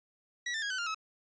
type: tone with pitch steps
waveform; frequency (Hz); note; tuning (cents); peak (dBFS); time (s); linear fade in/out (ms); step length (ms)
sawtooth; 1934 / 1783.8 / 1645.2 / 1517.4 / 1399.5 / 1290.8; B6 / A6 / G#6 / F#6 / F6 / E6; -37 / +23 / -17 / +43 / +3 / -37; -29; 0.46-0.946; 5; 81
effects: resampled to 16000 Hz